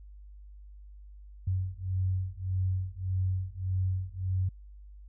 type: beating tone pair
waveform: sine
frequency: 92.5 / 94.2 Hz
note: F#2 / F#2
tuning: 0 / +32 cents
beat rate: 1.7 Hz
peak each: -31 dBFS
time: 1.47-4.49 s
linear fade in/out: 5 ms
effects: added 50 Hz sine -46 dBFS peak until 5.08 s